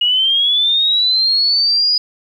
sine linear sweep, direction up, 2876 to 4954 Hz, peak -11 dBFS, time 0.01-1.98 s, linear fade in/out 5 ms, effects 8-bit

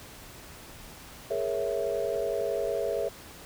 sine chord, A# half-diminished seventh, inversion third, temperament equal, 415.3 / 466.2 / 554.4 / 659.3 Hz, G#4 / A#4 / C#5 / E5, 0 / 0 / 0 / 0 cents, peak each -32 dBFS, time 1.3-3.09 s, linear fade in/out 10 ms, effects tanh soft clip ceiling -16 dBFS + pink hiss -47 dBFS RMS until 3.45 s

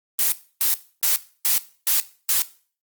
blue noise bursts, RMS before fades -19 dBFS, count 6, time 0.19-2.42 s, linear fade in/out 0 ms, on 130 ms, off 290 ms, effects noise-tail reverb RT60 0.4 s tail -17 dB re dry + Opus 24 kbps

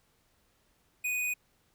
square tone, 2483 Hz, D#7, 4 cents flat, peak -30 dBFS, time 1.04-1.34 s, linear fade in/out 10 ms, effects pink hiss -70 dBFS RMS until 1.74 s

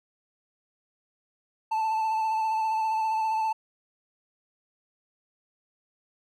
triangle tone with vibrato, 880 Hz, A5, in tune, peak -22 dBFS, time 1.71-3.53 s, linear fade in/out 10 ms, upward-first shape sine, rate 15 Hz, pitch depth 23 cents each way, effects none

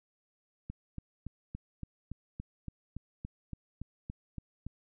click train, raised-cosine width 5 ms, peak -27 dBFS, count 15, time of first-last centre 0.7-4.666 s, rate 3.53 Hz, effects none

